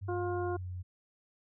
sine tone with pitch glide, 98 to 90.39 Hz, G2 to F#2, 0 to -40 cents, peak -37 dBFS, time 0.01-0.83 s, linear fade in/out 20 ms, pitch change -140 cents, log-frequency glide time 0.21-0.68 s
harmonic tone, 354.9 Hz, F4, 28 cents sharp, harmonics 1 / 2 / 3 / 4, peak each -33 / -39 / -43 / -45 dBFS, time 0.08-0.57 s, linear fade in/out 10 ms
effects none

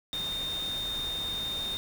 sine tone in noise, 3655 Hz, A#7, 35 cents flat, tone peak -31 dBFS, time 0.13-1.77 s, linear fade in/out 0 ms, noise pink, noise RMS -41 dBFS, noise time 0.13-1.77 s, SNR +7 dB, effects none

